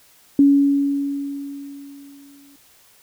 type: tone with exponential decay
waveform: sine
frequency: 281 Hz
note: C#4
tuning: 24 cents sharp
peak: -8 dBFS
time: 0.39-2.56 s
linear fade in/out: 2 ms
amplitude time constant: 470 ms
effects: white hiss -53 dBFS RMS until 3.02 s